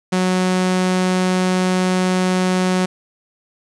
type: tone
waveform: sawtooth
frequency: 184.1 Hz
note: F#3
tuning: 8 cents flat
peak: -11 dBFS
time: 0.12-2.86 s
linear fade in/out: 10 ms
effects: resampled to 22050 Hz + 7-bit